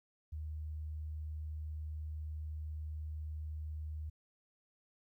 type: tone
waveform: sine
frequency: 77 Hz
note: D#2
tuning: 17 cents flat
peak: -39 dBFS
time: 0.32-4.1 s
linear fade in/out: 10 ms
effects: 13-bit